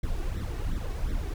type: noise with flanger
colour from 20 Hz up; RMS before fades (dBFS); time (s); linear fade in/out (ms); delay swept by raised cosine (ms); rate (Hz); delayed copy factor
brown; -30; 0.03-1.34; 5; 0.52 to 2.72; 2.8; +0.7
effects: none